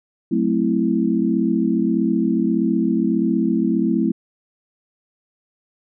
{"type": "chord", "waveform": "sine", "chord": "F# half-diminished seventh", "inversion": "none", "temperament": "equal", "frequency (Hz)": [185, 220, 261.6, 329.6], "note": ["F#3", "A3", "C4", "E4"], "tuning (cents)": [0, 0, 0, 0], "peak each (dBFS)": [-23, -20, -22, -21], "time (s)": [0.31, 4.12], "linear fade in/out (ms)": 10, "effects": []}